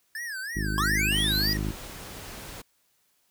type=tone with vibrato; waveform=square; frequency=1706 Hz; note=G#6; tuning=46 cents sharp; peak=-33 dBFS; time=0.15-1.57 s; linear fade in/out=2 ms; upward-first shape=sine; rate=3.1 Hz; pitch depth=210 cents each way
type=harmonic tone; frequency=51.91 Hz; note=G#1; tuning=in tune; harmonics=1 / 2 / 3 / 4 / 5 / 6 / 7 / 8; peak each=-30 / -34 / -34 / -35 / -40 / -37 / -42 / -51 dBFS; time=0.55-1.72 s; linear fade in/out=20 ms
type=linear sweep; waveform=square; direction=up; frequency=1046.5 to 4942 Hz; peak=-25 dBFS; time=0.78-1.53 s; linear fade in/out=0 ms
type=noise; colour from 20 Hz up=pink; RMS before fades=-41 dBFS; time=1.11-2.62 s; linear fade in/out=10 ms
effects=white hiss -69 dBFS RMS until 3.3 s